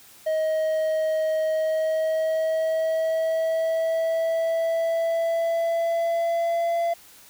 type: tone with pitch glide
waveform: triangle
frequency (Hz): 630 to 679.1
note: D#5 to F5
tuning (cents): +21 to -49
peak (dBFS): -19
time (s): 0.26-6.94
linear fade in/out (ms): 10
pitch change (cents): +130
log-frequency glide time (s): 1.45-6.78
effects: white hiss -50 dBFS RMS until 7.29 s